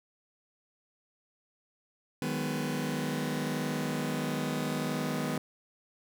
sawtooth chord, G# minor seventh, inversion second, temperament just, 155.74 / 186.89 / 207.7 / 249.2 Hz, D#3 / F#3 / G#3 / B3, +2 / +18 / 0 / +16 cents, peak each -31 / -36 / -33 / -30 dBFS, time 2.22-5.38 s, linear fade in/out 2 ms, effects none

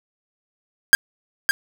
45% pulse tone with echo, 1608 Hz, G6, 44 cents sharp, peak -7 dBFS, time 0.93-0.95 s, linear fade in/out 0 ms, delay 560 ms, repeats 1, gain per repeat -7 dB, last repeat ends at 1.51 s, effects none

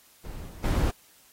brown noise with level steps, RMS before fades -39 / -43 / -24 dBFS, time 0.24-0.91 s, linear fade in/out 10 ms, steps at 0.48 / 0.64 s, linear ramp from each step 2 ms, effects white hiss -58 dBFS RMS until 1.32 s + AAC 48 kbps

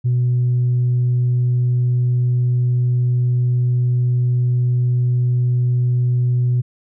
sine tone, 123.47 Hz, B2, in tune, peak -12 dBFS, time 0.04-6.62 s, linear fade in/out 20 ms, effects tanh soft clip ceiling -11 dBFS

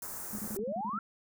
white band-stop noise, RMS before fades -41 dBFS, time 0.02-0.57 s, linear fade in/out 2 ms, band 1600 to 6400 Hz, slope 24 dB/octave
sine tone bursts, 209.1 Hz, G#3, 12 cents sharp, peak -37 dBFS, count 8, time 0.33-0.982 s, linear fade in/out 2 ms, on 50 ms, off 36 ms
clicks, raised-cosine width 2 ms, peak -33 dBFS, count 7, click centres 0.351 / 0.385 / 0.443 / 0.477 / 0.509 / 0.545 / 0.591 s
sine exponential sweep, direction up, 370 to 1393 Hz, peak -33 dBFS, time 0.56-0.99 s, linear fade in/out 2 ms
effects none

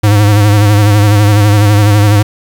square tone with vibrato, 103.83 Hz, G#2, in tune, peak -5 dBFS, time 0.03-2.23 s, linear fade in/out 10 ms, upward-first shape sine, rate 12 Hz, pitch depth 51 cents each way, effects 7-bit

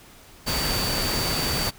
sine tone in noise, 4591 Hz, D8, 40 cents flat, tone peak -28 dBFS, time 0.46-1.71 s, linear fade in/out 20 ms, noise pink, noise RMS -26 dBFS, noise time 0.46-1.71 s, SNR -5 dB, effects pink hiss -49 dBFS RMS until 1.78 s

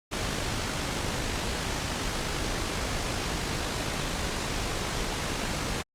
pink noise with amplitude modulation, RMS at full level -29 dBFS, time 0.11-5.83 s, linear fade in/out 20 ms, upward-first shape sine, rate 51.5 Hz, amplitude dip 30%, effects low-pass 8000 Hz 12 dB/octave + Opus 48 kbps

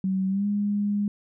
sine tone with pitch glide, 190 to 204.8 Hz, F#3 to G#3, +46 to -24 cents, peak -22 dBFS, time 0.04-1.08 s, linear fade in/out 2 ms, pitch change +130 cents, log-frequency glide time 0.28-0.46 s, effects none

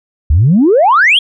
sine exponential sweep, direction up, 66 to 3379 Hz, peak -4 dBFS, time 0.3-1.19 s, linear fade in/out 5 ms, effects tanh soft clip ceiling -1 dBFS

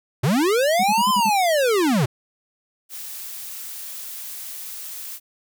square linear two-way sweep, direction up then down, 110 to 1046.5 to 110 Hz, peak -17 dBFS, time 0.23-2.06 s, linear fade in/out 10 ms, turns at 1.1 s
sine tone bursts, 204.6 Hz, G#3, 26 cents flat, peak -23 dBFS, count 6, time 0.79-1.297 s, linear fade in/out 10 ms, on 47 ms, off 45 ms
blue noise, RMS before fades -34 dBFS, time 2.89-5.2 s, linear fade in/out 50 ms
effects none

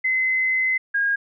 sine tone pair in turn, 2047 / 1628.8 Hz, C7 / G#6, -38 / -34 cents, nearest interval major third, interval 396 cents, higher first, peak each -18 / -18 dBFS, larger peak neither, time 0.04-0.78 / 0.94-1.16 s, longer first, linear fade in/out 10 ms, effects none

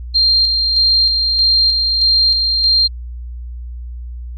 sine tone with tremolo, 4186 Hz, C8, in tune, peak -9 dBFS, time 0.14-2.88 s, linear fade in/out 20 ms, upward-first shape square, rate 1.6 Hz, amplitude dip 35%, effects added 60 Hz sine -25 dBFS peak until 4.37 s

